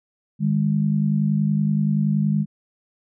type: tone pair together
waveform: sine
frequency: 153.5 / 204.1 Hz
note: D#3 / G#3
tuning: -23 / -30 cents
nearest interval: perfect fourth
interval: 493 cents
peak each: -20 dBFS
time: 0.39-2.46 s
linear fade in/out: 50 ms
effects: none